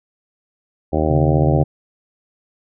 harmonic tone, 77.78 Hz, D#2, in tune, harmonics 1 / 2 / 3 / 4 / 5 / 6 / 7 / 8 / 9 / 10, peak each -21 / -24 / -25 / -22 / -23 / -28 / -23 / -26 / -27 / -27 dBFS, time 0.92-1.64 s, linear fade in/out 20 ms
sine tone, 140 Hz, C#3, 18 cents sharp, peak -15 dBFS, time 1.1-1.64 s, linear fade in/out 10 ms
effects none

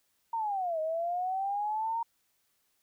sine linear two-way sweep, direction down then up, 932.3 to 622.3 to 932.3 Hz, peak -29 dBFS, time 0.33-2.03 s, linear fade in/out 5 ms, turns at 0.8 s, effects white hiss -74 dBFS RMS until 2.82 s

